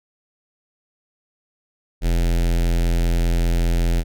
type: tone with notch filter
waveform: square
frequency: 42.58 Hz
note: F1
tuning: 43 cents flat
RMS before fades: -18 dBFS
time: 2.01-4.04 s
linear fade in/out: 50 ms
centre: 1100 Hz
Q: 1.3
effects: none